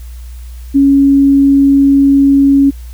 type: tone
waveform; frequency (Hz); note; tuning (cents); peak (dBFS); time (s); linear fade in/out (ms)
sine; 277.2; C#4; 0; -4; 0.74-2.71; 20
effects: added 60 Hz sine -25 dBFS peak until 2.93 s + white hiss -44 dBFS RMS until 2.93 s